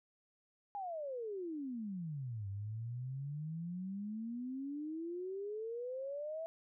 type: exponential two-way sweep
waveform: sine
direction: down then up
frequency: 830.6 to 96.9 to 662 Hz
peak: -39 dBFS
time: 0.75-6.46 s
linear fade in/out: 0 ms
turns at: 2.48 s
effects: none